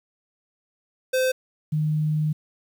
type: tone pair in turn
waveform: square / sine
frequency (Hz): 516 / 153.41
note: C5 / D#3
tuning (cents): -24 / -24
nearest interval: octave + major sixth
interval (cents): 2100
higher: first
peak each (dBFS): -20 / -20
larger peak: neither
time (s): 1.13-1.32 / 1.72-2.33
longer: second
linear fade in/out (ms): 10
effects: 9-bit